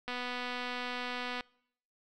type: click train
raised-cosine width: 0.3 ms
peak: -22 dBFS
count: 329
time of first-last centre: 0.08-1.408 s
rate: 247 Hz
effects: noise-tail reverb RT60 0.7 s tail -25 dB re dry